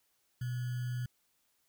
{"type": "tone with sample-and-hold", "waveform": "sine", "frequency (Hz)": 123.47, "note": "B2", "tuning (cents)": 0, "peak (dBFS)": -33, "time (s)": [0.41, 1.06], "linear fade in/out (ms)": 5, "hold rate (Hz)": 1575, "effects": ["white hiss -75 dBFS RMS until 1.68 s"]}